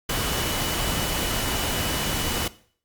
sine tone in noise, 2960 Hz, F#7, in tune, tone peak -34 dBFS, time 0.09-2.48 s, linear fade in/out 5 ms, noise pink, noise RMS -26 dBFS, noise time 0.09-2.48 s, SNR -11 dB, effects noise-tail reverb RT60 0.5 s tail -18 dB re dry + Opus 48 kbps

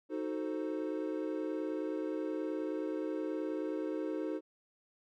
triangle chord, D# diminished seventh, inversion none, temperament equal, 311.1 / 370 / 440 / 523.3 Hz, D#4 / F#4 / A4 / C5, 0 / 0 / 0 / 0 cents, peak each -35 / -39 / -39 / -40 dBFS, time 0.09-4.41 s, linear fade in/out 50 ms, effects none

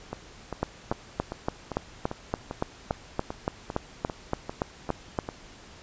two click trains, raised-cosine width 1 ms, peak -11 / -18 dBFS, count 17 / 14, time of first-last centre 0.63-5.188 / 0.13-5.289 s, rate 3.51 / 2.52 Hz, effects pink hiss -49 dBFS RMS until 5.82 s + resampled to 16000 Hz

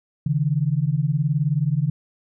sine beating tone pair, 138.59 / 157.59 Hz, C#3 / D#3, 0 / +22 cents, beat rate 19 Hz, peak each -21 dBFS, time 0.26-1.9 s, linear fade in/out 5 ms, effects none

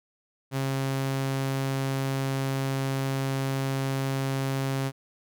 sawtooth tone, 135.1 Hz, C#3, 44 cents flat, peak -22 dBFS, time 0.51-4.92 s, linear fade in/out 50 ms, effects none

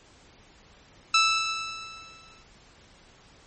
15% pulse tone with exponential decay, 1318.5 Hz, E6, in tune, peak -10 dBFS, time 1.14-2.43 s, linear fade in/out 5 ms, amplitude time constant 280 ms, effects pink hiss -55 dBFS RMS until 3.46 s + MP3 32 kbps

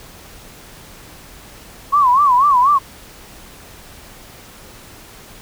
sine tone with vibrato, 1072 Hz, C6, 42 cents sharp, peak -9 dBFS, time 1.92-2.79 s, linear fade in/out 20 ms, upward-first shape sine, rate 4.1 Hz, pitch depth 170 cents each way, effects pink hiss -40 dBFS RMS until 5.41 s

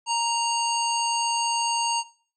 harmonic tone with a mistuned harmonic, 932.3 Hz, A#5, in tune, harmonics 1 / 3 / 5 / 7 / 9, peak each -24 / -29 / -31 / -32 / -34 dBFS, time 0.06-2.04 s, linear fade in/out 50 ms, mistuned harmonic 5, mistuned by -29 cents, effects noise-tail reverb RT60 0.5 s tail -20 dB re dry

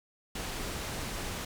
pink low-pass noise, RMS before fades -37 dBFS, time 0.35-1.45 s, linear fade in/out 5 ms, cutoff 11000 Hz, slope 12 dB/octave, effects none

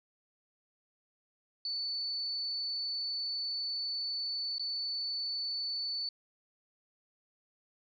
sine tone with dropouts, 4484 Hz, C#8, 19 cents sharp, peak -33 dBFS, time 1.65-6.09 s, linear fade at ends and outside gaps 2 ms, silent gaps 4.583-4.595 s, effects none

